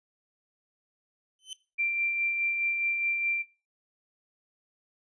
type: tone with exponential growth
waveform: sawtooth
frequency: 3055 Hz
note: G7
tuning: 45 cents flat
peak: -30 dBFS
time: 1.39-1.53 s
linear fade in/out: 1 ms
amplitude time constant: 29 ms
type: tone with tremolo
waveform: sine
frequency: 2361 Hz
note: D7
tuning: 9 cents sharp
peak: -24 dBFS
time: 1.78-3.43 s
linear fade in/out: 20 ms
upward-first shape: sine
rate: 4.8 Hz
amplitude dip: 35%
effects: noise-tail reverb RT60 0.3 s tail -18 dB re dry + resampled to 22050 Hz